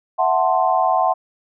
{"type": "chord", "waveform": "sine", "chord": "F# half-diminished seventh", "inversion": "third", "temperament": "equal", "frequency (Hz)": [659.3, 740, 880, 1046.5], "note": ["E5", "F#5", "A5", "C6"], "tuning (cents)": [0, 0, 0, 0], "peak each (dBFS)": [-21, -17, -22, -21], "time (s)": [0.18, 1.14], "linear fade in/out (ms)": 20, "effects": []}